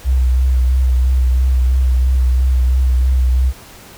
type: tone with vibrato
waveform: sine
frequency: 63.7 Hz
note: C2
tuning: 46 cents flat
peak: -9 dBFS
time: 0.04-3.53 s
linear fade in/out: 50 ms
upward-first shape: sine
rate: 3 Hz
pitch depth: 31 cents each way
effects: tanh soft clip ceiling -5 dBFS + pink hiss -39 dBFS RMS until 3.97 s